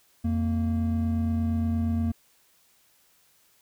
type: tone pair together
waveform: triangle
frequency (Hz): 86.2 / 230.1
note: F2 / A#3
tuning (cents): -22 / -22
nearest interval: octave + perfect fourth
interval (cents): 1700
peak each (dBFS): -24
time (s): 0.24-2.12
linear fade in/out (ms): 10
effects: white hiss -63 dBFS RMS until 3.61 s